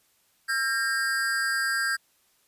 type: tone with amplitude modulation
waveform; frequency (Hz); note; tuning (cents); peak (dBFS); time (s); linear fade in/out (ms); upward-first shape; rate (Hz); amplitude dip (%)
square; 1600; G6; +35; -21; 0.48-1.97; 20; sine; 251; 85
effects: white hiss -66 dBFS RMS until 2.47 s + resampled to 32000 Hz